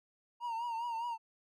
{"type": "tone with vibrato", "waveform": "triangle", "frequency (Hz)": 932.3, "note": "A#5", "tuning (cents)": 0, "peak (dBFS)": -33, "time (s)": [0.4, 1.18], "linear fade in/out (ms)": 50, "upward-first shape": "triangle", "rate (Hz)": 4.9, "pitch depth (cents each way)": 79, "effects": []}